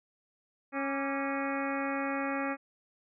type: harmonic tone with a mistuned harmonic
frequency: 274.8 Hz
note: C#4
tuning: 15 cents flat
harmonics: 1 / 2 / 3 / 4 / 5 / 6 / 7 / 8 / 9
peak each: -34 / -37 / -39 / -40 / -41 / -42 / -42 / -43 / -44 dBFS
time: 0.72-2.57 s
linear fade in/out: 50 ms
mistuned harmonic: 4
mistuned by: +98 cents
effects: none